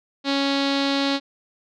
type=tone with low-pass filter; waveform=sawtooth; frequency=277.2 Hz; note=C#4; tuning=in tune; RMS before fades=-22 dBFS; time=0.24-1.2 s; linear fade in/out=50 ms; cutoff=4100 Hz; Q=4.3; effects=none